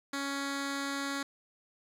10% pulse tone with notch filter, 278.3 Hz, C#4, 7 cents sharp, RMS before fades -35 dBFS, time 0.13-1.23 s, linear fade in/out 5 ms, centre 690 Hz, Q 0.91, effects low-pass 9000 Hz 12 dB/octave + 10-bit

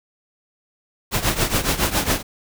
pink noise with tremolo, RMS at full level -17 dBFS, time 1.11-2.23 s, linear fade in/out 50 ms, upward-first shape triangle, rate 7.2 Hz, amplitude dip 85%, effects none

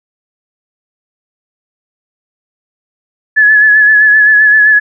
sine tone with vibrato, 1710 Hz, A6, 50 cents flat, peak -3 dBFS, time 3.36-4.8 s, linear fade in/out 20 ms, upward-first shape sine, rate 7.7 Hz, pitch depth 36 cents each way, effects none

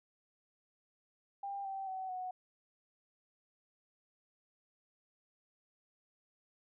sine tone with pitch steps, 796 / 776 / 756.5 / 737.6 Hz, G5 / G5 / F#5 / F#5, +26 / -18 / +38 / -6 cents, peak -38 dBFS, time 1.43-2.31 s, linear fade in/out 5 ms, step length 220 ms, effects none

